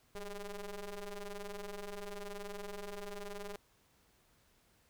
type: ring-modulated tone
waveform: sawtooth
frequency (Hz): 201.5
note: G3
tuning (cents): +48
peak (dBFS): -35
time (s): 0.15-3.56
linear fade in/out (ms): 2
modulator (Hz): 212
effects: pink hiss -70 dBFS RMS until 4.89 s